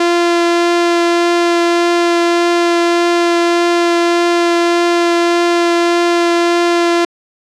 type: tone with vibrato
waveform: sawtooth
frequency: 343.9 Hz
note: F4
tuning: 27 cents flat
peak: -6 dBFS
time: 0-7.05 s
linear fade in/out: 5 ms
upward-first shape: triangle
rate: 1.7 Hz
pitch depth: 9 cents each way
effects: low-pass 6000 Hz 12 dB/octave